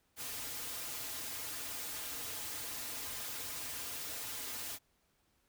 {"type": "noise with comb filter", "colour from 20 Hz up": "white", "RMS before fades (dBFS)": -42, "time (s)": [0.16, 4.79], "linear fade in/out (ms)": 50, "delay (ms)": 5.3, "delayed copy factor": -0.9, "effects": ["pink hiss -75 dBFS RMS until 5.48 s"]}